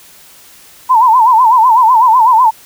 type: tone with vibrato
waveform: sine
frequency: 950 Hz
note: A#5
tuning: 33 cents sharp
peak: -4 dBFS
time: 0.89-2.51 s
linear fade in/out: 20 ms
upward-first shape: sine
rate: 8 Hz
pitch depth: 150 cents each way
effects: white hiss -40 dBFS RMS until 2.65 s